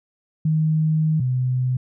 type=tone pair in turn; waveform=sine; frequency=156.7 / 127.37 Hz; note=D#3 / C3; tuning=+13 / -46 cents; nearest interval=major third; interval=359 cents; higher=first; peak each=-16 / -18 dBFS; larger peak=first; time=0.45-1.2 / 1.2-1.77 s; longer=first; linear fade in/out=5 ms; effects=none